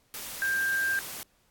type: tone in noise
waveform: sine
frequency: 1588 Hz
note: G6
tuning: 22 cents sharp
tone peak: -25 dBFS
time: 0.42-0.99 s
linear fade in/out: 0 ms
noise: white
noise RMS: -39 dBFS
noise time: 0.14-1.23 s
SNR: +11 dB
effects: pink hiss -67 dBFS RMS until 1.5 s + AAC 64 kbps